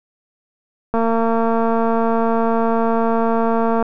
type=click train; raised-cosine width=1 ms; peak=-6 dBFS; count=659; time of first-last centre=0.94-3.826 s; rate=228 Hz; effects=none